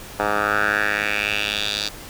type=tone with band-pass filter sweep; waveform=10% pulse; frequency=103.83 Hz; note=G#2; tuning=in tune; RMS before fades=-22 dBFS; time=0.19-1.89 s; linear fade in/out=10 ms; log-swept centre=1000 to 4400 Hz; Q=3.3; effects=pink hiss -38 dBFS RMS until 2.09 s